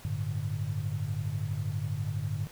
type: chord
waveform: sine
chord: G suspended second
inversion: none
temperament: just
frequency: 98 / 110.25 / 147 Hz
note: G2 / A2 / D3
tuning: 0 / +4 / +2 cents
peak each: -34 dBFS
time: 0.05-2.47 s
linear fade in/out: 0 ms
effects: pink hiss -51 dBFS RMS until 2.51 s